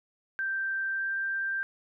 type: tone with pitch glide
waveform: sine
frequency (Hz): 1568 to 1577.1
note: G6 to G6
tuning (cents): 0 to +10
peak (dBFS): -28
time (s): 0.39-1.63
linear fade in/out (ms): 0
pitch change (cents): +10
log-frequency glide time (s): 0.92-1.08
effects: none